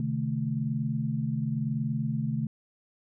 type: chord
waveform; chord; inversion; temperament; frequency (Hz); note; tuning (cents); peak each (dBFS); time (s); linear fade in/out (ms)
sine; A diminished; first; equal with one note detuned; 130.81 / 151.75 / 220; C3 / Eb3 / A3; 0 / -43 / 0; -31; 0-2.47; 2
effects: none